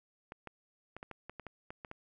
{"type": "clicks", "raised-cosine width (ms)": 0.5, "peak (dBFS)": -29, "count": 11, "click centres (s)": [0.321, 0.473, 0.966, 1.029, 1.113, 1.296, 1.397, 1.467, 1.705, 1.848, 1.914], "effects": []}